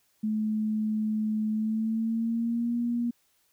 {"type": "tone with pitch glide", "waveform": "sine", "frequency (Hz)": [215.6, 237.8], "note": ["A3", "A#3"], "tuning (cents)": [-35, 35], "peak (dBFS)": -25, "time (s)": [0.23, 3.11], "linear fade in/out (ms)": 10, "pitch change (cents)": 170, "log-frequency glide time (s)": [1.51, 2.76], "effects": ["white hiss -69 dBFS RMS until 3.52 s"]}